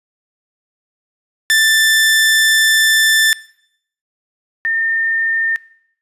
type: tone pair in turn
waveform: sawtooth / sine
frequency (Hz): 1769 / 1813.5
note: A6 / A#6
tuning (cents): +9 / -48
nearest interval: unison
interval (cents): 43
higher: second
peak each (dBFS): -6 / -14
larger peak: first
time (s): 1.5-3.33 / 4.65-5.56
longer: first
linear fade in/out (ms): 0
effects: noise-tail reverb RT60 0.7 s tail -21 dB re dry + resampled to 32000 Hz